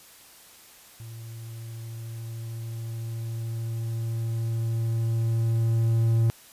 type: tone with level ramp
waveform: triangle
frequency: 114.2 Hz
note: A#2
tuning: 35 cents flat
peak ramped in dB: -36 to -16 dBFS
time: 1-6.3 s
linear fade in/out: 0 ms
effects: white hiss -51 dBFS RMS until 6.52 s + resampled to 32000 Hz